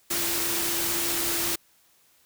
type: tone in noise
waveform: sine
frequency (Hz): 340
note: F4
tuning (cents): -46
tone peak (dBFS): -35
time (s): 0.1-1.56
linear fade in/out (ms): 10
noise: white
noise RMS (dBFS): -27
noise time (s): 0.1-1.56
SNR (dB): -11
effects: white hiss -62 dBFS RMS until 2.25 s